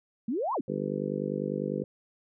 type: exponential two-way sweep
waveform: sine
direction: up then down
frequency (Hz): 207.7 to 1124 to 212.7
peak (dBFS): -27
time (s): 0.28-0.61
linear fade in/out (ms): 5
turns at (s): 0.54
type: harmonic tone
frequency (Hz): 50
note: G1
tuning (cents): +35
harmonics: 3 / 4 / 5 / 6 / 7 / 8 / 9 / 10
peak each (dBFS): -37 / -35 / -39 / -38 / -41 / -36 / -37 / -37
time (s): 0.68-1.84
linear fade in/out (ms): 5
effects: none